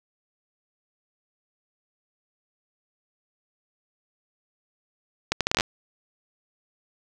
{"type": "accelerating click train", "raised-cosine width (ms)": 0.2, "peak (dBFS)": -4, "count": 9, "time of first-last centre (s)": [5.32, 5.608], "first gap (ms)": 87, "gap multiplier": 0.72, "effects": []}